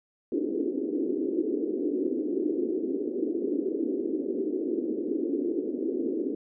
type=band-pass noise; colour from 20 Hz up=pink; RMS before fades=-29 dBFS; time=0.32-6.35 s; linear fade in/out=2 ms; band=270 to 420 Hz; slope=48 dB/octave; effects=none